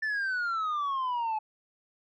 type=exponential sweep; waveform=sine; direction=down; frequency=1781 to 853 Hz; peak=-25 dBFS; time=0.02-1.39 s; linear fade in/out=10 ms; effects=tanh soft clip ceiling -27 dBFS